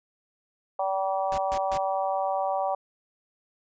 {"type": "harmonic tone", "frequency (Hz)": 192.2, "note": "G3", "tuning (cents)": -34, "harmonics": [3, 4, 5, 6], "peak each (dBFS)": [-29, -27, -33, -36], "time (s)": [0.79, 2.75], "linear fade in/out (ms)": 5}
{"type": "noise bursts", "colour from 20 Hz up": "pink", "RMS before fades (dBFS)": -37, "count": 3, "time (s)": [1.32, 1.774], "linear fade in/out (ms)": 0, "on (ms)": 58, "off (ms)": 140}
{"effects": ["resampled to 16000 Hz"]}